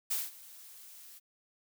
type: noise with ADSR envelope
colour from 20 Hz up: blue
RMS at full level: -31 dBFS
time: 0.1-1.2 s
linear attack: 15 ms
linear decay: 190 ms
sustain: -21 dB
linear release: 29 ms
effects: none